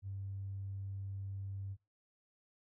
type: tone with tanh clipping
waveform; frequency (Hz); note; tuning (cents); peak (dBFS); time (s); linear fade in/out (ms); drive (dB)
triangle; 97.8; G2; -4; -40; 0.02-1.77; 50; 4
effects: noise-tail reverb RT60 0.2 s tail -18 dB re dry